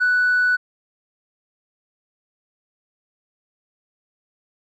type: tone with tanh clipping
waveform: triangle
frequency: 1484 Hz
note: F#6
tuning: 5 cents sharp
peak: -15 dBFS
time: 0-0.57 s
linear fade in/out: 20 ms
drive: 5 dB
effects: none